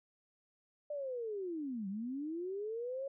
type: linear two-way sweep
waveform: sine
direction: down then up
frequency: 600 to 187 to 556 Hz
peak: -37 dBFS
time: 0.9-3.08 s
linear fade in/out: 5 ms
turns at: 1.88 s
effects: none